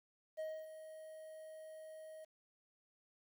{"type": "tone with ADSR envelope", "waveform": "triangle", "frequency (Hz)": 629, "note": "D#5", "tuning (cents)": 19, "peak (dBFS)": -37, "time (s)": [0.37, 2.25], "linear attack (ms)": 24, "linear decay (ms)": 270, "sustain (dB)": -11, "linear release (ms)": 12, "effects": ["11-bit"]}